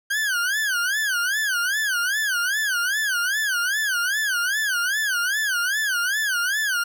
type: tone with vibrato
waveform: 40% pulse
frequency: 1568 Hz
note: G6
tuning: in tune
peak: -20 dBFS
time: 0.1-6.84 s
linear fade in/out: 10 ms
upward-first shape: sine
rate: 2.5 Hz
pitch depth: 200 cents each way
effects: none